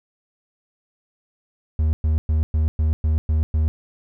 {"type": "tone bursts", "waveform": "triangle", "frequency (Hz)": 77.78, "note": "D#2", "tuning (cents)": 0, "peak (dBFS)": -14, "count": 8, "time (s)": [1.79, 3.68], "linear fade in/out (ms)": 0, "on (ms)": 140, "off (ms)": 110, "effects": []}